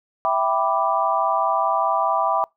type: chord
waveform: sine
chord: E minor seventh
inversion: none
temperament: equal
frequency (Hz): 659.3 / 784 / 987.8 / 1174.7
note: E5 / G5 / B5 / D6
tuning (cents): 0 / 0 / 0 / 0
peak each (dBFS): -23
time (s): 0.25-2.44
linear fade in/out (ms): 0
effects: noise-tail reverb RT60 0.2 s tail -26 dB re dry